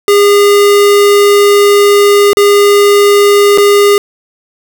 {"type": "tone with dropouts", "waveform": "square", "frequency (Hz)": 406.9, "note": "G#4", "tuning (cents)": -35, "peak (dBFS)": -4, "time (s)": [0.08, 3.98], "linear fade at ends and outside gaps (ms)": 1, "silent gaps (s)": [[2.332, 2.37], [3.576, 3.582]], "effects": []}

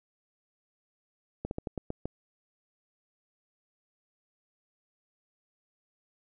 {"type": "slowing click train", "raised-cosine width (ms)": 2, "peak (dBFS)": -20, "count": 7, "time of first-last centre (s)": [1.45, 2.056], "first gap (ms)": 61, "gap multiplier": 1.2, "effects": []}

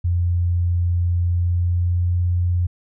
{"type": "tone with pitch glide", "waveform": "sine", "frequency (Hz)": [87.31, 88.32], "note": ["F2", "F2"], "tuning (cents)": [0, 20], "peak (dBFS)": -16, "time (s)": [0.04, 2.67], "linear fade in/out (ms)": 10, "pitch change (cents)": 20, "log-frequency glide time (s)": [1.25, 2.17], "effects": []}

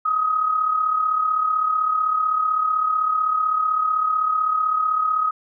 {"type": "tone with amplitude modulation", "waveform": "sine", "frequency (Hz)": 1261, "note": "D#6", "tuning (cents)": 23, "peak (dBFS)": -15, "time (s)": [0.05, 5.31], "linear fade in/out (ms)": 10, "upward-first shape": "sine", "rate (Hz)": 35.8, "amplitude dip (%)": 55, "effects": []}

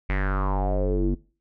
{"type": "tone with low-pass filter sweep", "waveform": "square", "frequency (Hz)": 48.27, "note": "G1", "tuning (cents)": -26, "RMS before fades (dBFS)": -23, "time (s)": [0.09, 1.15], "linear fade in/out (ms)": 10, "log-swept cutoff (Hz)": [2200, 280], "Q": 5.9, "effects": ["noise-tail reverb RT60 0.4 s tail -23 dB re dry"]}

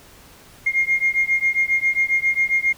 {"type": "beating tone pair", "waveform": "sine", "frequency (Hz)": [2126, 2133.4], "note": ["C7", "C7"], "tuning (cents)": [27, 33], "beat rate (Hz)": 7.4, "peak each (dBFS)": -19, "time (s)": [0.66, 2.73], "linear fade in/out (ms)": 10, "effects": ["tanh soft clip ceiling -9 dBFS", "pink hiss -47 dBFS RMS until 2.77 s"]}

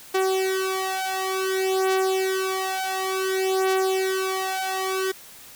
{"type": "beating tone pair", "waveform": "sawtooth", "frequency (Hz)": [379.3, 379.86], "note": ["F#4", "F#4"], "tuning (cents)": [43, 46], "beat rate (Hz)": 0.56, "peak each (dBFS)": -21, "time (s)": [0.14, 5.12], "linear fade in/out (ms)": 10, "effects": ["white hiss -45 dBFS RMS until 5.55 s"]}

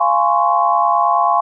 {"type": "chord", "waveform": "sine", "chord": "Db major seventh", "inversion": "first", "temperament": "just", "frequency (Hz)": [693, 831.5, 1039.4, 1108.7], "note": ["F5", "Ab5", "C6", "Db6"], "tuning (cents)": [-14, 2, -12, 0], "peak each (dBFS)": -17, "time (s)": [0, 1.41], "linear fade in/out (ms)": 10, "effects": []}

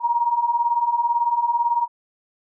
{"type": "beating tone pair", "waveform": "sine", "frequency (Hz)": [932, 950], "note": ["A#5", "A#5"], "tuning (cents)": [-1, 33], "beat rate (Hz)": 18, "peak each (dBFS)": [-23, -19], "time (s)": [0, 1.88], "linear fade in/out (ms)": 50, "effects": []}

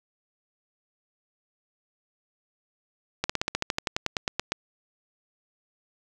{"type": "slowing click train", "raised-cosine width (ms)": 0.2, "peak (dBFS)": -8, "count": 16, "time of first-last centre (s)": [3.24, 4.52], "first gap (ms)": 55, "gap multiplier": 1.06, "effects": []}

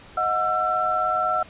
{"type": "tone cluster", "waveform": "sine", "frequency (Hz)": [627, 729, 1342], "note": ["D#5", "F#5", "E6"], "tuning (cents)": [13, -26, 31], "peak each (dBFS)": [-28, -25, -22], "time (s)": [0.17, 1.43], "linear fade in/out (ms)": 5, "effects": ["pink hiss -46 dBFS RMS until 1.49 s", "resampled to 8000 Hz"]}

